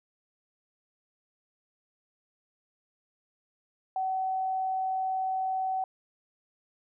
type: tone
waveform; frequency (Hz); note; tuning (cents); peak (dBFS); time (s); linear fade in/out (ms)
sine; 757; F#5; +39; -27; 3.96-5.84; 2
effects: none